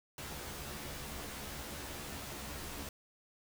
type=noise with comb filter; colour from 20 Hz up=pink; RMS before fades=-44 dBFS; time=0.18-2.89 s; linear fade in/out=2 ms; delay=14 ms; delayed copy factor=+0.9; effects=none